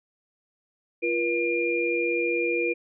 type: tone cluster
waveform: sine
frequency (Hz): 344.3 / 479.8 / 2404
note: F4 / A#4 / D7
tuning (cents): -25 / +50 / +40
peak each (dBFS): -27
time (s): 1.02-2.74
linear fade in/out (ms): 20
effects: none